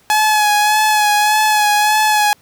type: tone with vibrato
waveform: sawtooth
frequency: 846 Hz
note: G#5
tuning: 32 cents sharp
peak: -7 dBFS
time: 0.1-2.33 s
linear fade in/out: 0 ms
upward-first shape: sine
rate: 1.7 Hz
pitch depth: 29 cents each way
effects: pink hiss -52 dBFS RMS until 2.41 s + high-pass 80 Hz 12 dB/octave